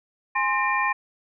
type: tone cluster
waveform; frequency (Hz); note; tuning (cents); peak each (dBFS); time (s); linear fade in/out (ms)
sine; 828 / 1049 / 1823 / 2387; G#5 / C6 / A#6 / D7; -5 / +4 / -39 / +28; -28 / -24 / -26 / -27; 0.35-0.93; 10
effects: none